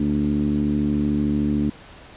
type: tone with low-pass filter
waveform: 10% pulse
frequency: 73.42 Hz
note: D2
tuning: in tune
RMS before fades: -21 dBFS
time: 0-1.7 s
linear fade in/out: 5 ms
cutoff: 260 Hz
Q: 5.5
effects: pink hiss -44 dBFS RMS until 2.16 s + resampled to 8000 Hz